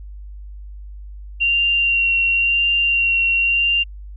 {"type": "tone with vibrato", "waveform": "sine", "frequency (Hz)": 2762, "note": "F7", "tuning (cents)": -20, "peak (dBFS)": -14, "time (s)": [1.4, 3.84], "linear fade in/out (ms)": 20, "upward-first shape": "sine", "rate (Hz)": 0.95, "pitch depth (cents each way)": 15, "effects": ["added 50 Hz sine -32 dBFS peak until 4.16 s"]}